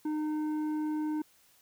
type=tone with tanh clipping; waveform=sine; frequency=306 Hz; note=D#4; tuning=29 cents flat; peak=-31 dBFS; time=0.05-1.22 s; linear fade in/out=5 ms; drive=8 dB; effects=white hiss -64 dBFS RMS until 1.61 s

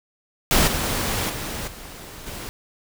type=noise with level steps; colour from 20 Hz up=pink; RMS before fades=-17 / -24 / -30 / -39 / -34 dBFS; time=0.51-2.49 s; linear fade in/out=0 ms; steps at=0.67 / 1.29 / 1.67 / 2.26 s; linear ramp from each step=10 ms; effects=none

